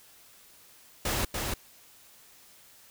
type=noise with echo; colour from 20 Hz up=pink; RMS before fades=-29 dBFS; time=1.05-1.25 s; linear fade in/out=5 ms; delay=290 ms; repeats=1; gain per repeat=-3 dB; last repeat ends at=1.54 s; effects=white hiss -56 dBFS RMS until 2.9 s